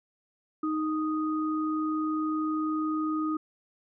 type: tone pair together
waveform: sine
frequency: 311.1 / 1243.3 Hz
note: D#4 / D#6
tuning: 0 / -2 cents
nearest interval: 2 octaves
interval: 2398 cents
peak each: -27 / -33 dBFS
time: 0.63-3.37 s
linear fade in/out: 5 ms
effects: none